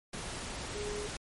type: tone in noise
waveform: sine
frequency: 415.3 Hz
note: G#4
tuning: in tune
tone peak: -37 dBFS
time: 0.75-1.07 s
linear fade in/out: 5 ms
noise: pink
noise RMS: -40 dBFS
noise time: 0.13-1.17 s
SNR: 0 dB
effects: MP3 48 kbps